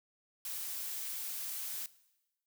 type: noise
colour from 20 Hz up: blue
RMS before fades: -40 dBFS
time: 0.45-1.86 s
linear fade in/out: 2 ms
effects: noise-tail reverb RT60 1.0 s tail -19 dB re dry